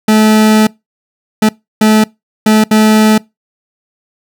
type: tone bursts at uneven times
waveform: 40% pulse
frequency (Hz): 216.3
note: A3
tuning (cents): -29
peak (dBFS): -4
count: 5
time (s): 0.08-0.67 / 1.42-1.49 / 1.81-2.04 / 2.46-2.64 / 2.71-3.18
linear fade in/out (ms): 5
effects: noise-tail reverb RT60 0.2 s tail -24 dB re dry